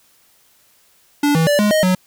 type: tone with pitch steps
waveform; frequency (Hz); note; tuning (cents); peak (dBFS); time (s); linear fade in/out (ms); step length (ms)
square; 290.2 / 162.4 / 583 / 208.5 / 623 / 184.2; D4 / E3 / D5 / G#3 / D#5 / F#3; -21 / -26 / -13 / +7 / +2 / -7; -13; 1.23-1.95; 5; 120
effects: white hiss -55 dBFS RMS until 2.06 s